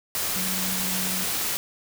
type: tone in noise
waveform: sine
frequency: 186.6 Hz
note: F#3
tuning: 15 cents sharp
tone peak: -32 dBFS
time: 0.36-1.24 s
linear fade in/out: 0 ms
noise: white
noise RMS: -27 dBFS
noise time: 0.15-1.57 s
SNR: -8 dB
effects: none